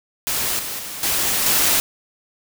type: noise with level steps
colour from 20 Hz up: white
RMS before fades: -22 / -28 / -31 / -20 / -17 dBFS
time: 0.27-1.8 s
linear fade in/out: 0 ms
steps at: 0.59 / 0.79 / 1.03 / 1.46 s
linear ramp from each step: 2 ms
effects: none